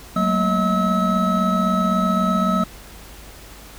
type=tone cluster; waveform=triangle; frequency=187.4 / 215.2 / 231.1 / 636 / 1294 Hz; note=F#3 / A3 / A#3 / D#5 / E6; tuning=+22 / -38 / -15 / +38 / -32 cents; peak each=-18 / -27 / -22 / -24 / -19 dBFS; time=0.16-2.64 s; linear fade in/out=5 ms; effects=added 50 Hz sine -42 dBFS peak until 3.78 s + pink hiss -42 dBFS RMS until 3.78 s